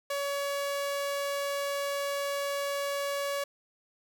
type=tone; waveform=sawtooth; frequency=564 Hz; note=C#5; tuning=30 cents sharp; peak=-26 dBFS; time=0.1-3.44 s; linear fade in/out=5 ms; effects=none